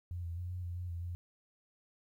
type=tone with pitch steps; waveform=sine; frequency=87.8 / 84.6 / 88.8 / 90.2 / 87.3 / 89.3 / 85.5 / 87.6 Hz; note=F2 / E2 / F2 / F#2 / F2 / F2 / F2 / F2; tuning=+10 / +45 / +29 / -44 / 0 / +39 / -36 / +6 cents; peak=-37 dBFS; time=0.11-1.15 s; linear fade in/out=0 ms; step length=130 ms; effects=12-bit